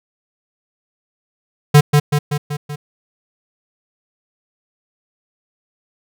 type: tone with echo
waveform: square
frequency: 146.83 Hz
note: D3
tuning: in tune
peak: -5 dBFS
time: 1.74-1.81 s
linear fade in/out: 10 ms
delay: 190 ms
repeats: 5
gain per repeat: -4 dB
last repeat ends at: 2.76 s
effects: none